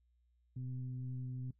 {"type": "tone with frequency modulation", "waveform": "sine", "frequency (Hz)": 126.7, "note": "B2", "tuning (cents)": 45, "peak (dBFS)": -39, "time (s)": [0.56, 1.51], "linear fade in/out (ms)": 5, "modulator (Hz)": 128, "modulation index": 0.53, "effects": ["noise-tail reverb RT60 0.1 s tail -19 dB re dry", "added 60 Hz sine -70 dBFS peak until 1.59 s"]}